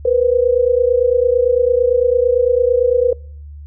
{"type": "tone pair together", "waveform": "sine", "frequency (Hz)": [478.6, 507.5], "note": ["A#4", "B4"], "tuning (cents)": [46, 47], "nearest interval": "minor second", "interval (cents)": 101, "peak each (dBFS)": [-14, -14], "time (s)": [0.05, 3.13], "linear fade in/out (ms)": 5, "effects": ["noise-tail reverb RT60 0.5 s tail -25 dB re dry", "added 73 Hz sine -31 dBFS peak until 3.66 s"]}